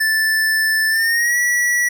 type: tone with pitch glide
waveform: square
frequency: 1759 to 1940.5 Hz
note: A6 to B6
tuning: -1 to -31 cents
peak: -15 dBFS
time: 0-1.89 s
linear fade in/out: 10 ms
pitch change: +170 cents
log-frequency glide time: 0.89-1.38 s
effects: none